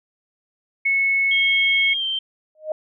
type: tone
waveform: sine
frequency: 2198 Hz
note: C#7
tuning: 15 cents flat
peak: -16 dBFS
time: 0.85-1.94 s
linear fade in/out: 10 ms
type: tone with pitch glide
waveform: sine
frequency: 3226 to 3131 Hz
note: G7 to G7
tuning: +49 to -3 cents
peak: -21 dBFS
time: 1.31-2.19 s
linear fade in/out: 5 ms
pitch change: -52 cents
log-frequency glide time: 1.96-2.04 s
type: tone with exponential growth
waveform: sine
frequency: 620 Hz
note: D#5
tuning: 6 cents flat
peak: -18 dBFS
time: 2.55-2.72 s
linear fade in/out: 2 ms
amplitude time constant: 35 ms
effects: none